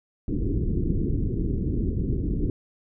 pink low-pass noise, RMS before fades -25 dBFS, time 0.28-2.5 s, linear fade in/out 2 ms, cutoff 390 Hz, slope 48 dB/octave, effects none

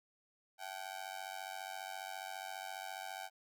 sawtooth tone with amplitude modulation, 764 Hz, G5, 45 cents flat, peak -35 dBFS, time 0.58-3.3 s, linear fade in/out 50 ms, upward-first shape sine, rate 94.7 Hz, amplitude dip 100%, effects none

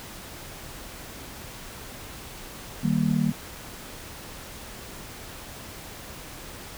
sine chord, Eb major, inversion none, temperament just, 155.56 / 194.45 / 233.3 Hz, Eb3 / G3 / Bb3, 0 / -14 / +2 cents, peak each -25 dBFS, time 2.83-3.32 s, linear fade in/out 10 ms, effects pink hiss -41 dBFS RMS until 6.77 s

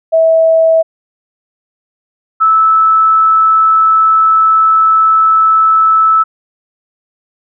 sine tone pair in turn, 650 / 1309 Hz, E5 / E6, -24 / -13 cents, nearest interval octave, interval 1211 cents, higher second, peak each -5 dBFS, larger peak neither, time 0.12-0.83 / 2.4-6.24 s, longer second, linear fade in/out 20 ms, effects none

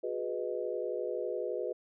sine chord, G# minor seventh, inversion third, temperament equal with one note detuned, 363.6 / 415.3 / 493.9 / 622.3 Hz, F#4 / G#4 / B4 / D#5, -30 / 0 / 0 / 0 cents, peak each -38 / -38 / -36 / -40 dBFS, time 0.03-1.73 s, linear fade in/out 10 ms, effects none

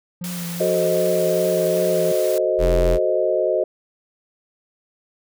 triangle tone with vibrato, 174.61 Hz, F3, in tune, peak -25 dBFS, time 0.21-2.12 s, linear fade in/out 5 ms, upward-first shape sine, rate 2.6 Hz, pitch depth 37 cents each way
white high-pass noise, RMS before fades -33 dBFS, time 0.24-2.38 s, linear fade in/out 0 ms, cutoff 140 Hz, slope 96 dB/octave
sine chord, F# diminished seventh, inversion none, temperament equal, 370 / 440 / 523.3 / 622.3 Hz, F#4 / A4 / C5 / Eb5, 0 / 0 / 0 / 0 cents, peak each -23 / -25 / -22 / -20 dBFS, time 0.6-3.64 s, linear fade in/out 5 ms
square tone, 43.65 Hz, F1, in tune, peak -18 dBFS, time 2.58-2.99 s, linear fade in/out 50 ms
effects none

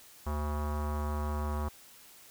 square tone with low-pass filter, 74.5 Hz, D2, 25 cents sharp, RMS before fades -33 dBFS, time 0.26-1.69 s, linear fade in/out 10 ms, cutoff 1100 Hz, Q 3.6, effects white hiss -55 dBFS RMS until 2.3 s

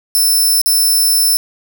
5% pulse tone with dropouts, 5300 Hz, E8, 9 cents sharp, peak -4 dBFS, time 0.15-1.37 s, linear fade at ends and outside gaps 0 ms, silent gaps 0.615-0.66 s, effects none

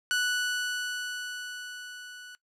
sawtooth tone with level ramp, 1480 Hz, F#6, in tune, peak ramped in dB -20 to -40 dBFS, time 0.11-2.35 s, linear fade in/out 0 ms, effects noise-tail reverb RT60 0.1 s tail -18 dB re dry + low-pass 10000 Hz 12 dB/octave

